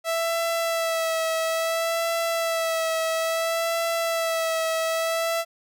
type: tone with vibrato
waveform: sawtooth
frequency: 658 Hz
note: E5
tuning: 3 cents flat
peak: -19 dBFS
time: 0.04-5.45 s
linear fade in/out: 50 ms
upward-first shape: sine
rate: 0.59 Hz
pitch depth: 26 cents each way
effects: none